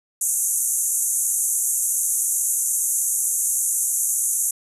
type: band-pass noise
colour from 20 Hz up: white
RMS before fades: -22 dBFS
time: 0.21-4.51 s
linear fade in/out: 5 ms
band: 6300 to 12000 Hz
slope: 96 dB/octave
effects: none